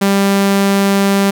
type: tone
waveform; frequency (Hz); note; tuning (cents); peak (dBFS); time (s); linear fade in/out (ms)
sawtooth; 197.7; G3; +15; -6; 0.01-1.31; 10
effects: none